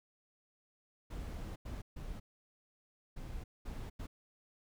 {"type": "noise bursts at uneven times", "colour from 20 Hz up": "brown", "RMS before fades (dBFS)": -43, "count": 6, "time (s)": [[1.1, 1.56], [1.65, 1.82], [1.96, 2.2], [3.16, 3.44], [3.65, 3.9], [3.99, 4.07]], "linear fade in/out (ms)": 10, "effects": []}